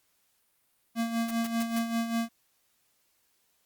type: tone with tremolo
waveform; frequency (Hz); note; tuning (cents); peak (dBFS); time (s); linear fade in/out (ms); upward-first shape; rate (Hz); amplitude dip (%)
square; 230.1; A#3; -22; -26; 0.95-2.29; 50; sine; 5.1; 60
type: noise bursts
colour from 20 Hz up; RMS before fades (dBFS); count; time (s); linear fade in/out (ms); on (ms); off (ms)
white; -39; 4; 1.28-1.79; 5; 30; 130
effects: white hiss -71 dBFS RMS until 3.65 s + Opus 48 kbps